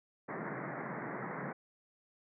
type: band-pass noise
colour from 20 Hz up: pink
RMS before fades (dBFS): -41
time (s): 0.28-1.53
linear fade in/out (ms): 10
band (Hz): 130 to 2100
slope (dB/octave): 96
effects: none